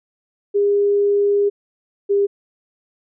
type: tone pair in turn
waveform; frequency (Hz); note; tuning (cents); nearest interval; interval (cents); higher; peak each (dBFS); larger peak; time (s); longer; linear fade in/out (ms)
sine; 405.8 / 401.8; G#4 / G4; -40 / +43; unison; 17; first; -13; neither; 0.54-1.5 / 2.09-2.27; first; 20
effects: none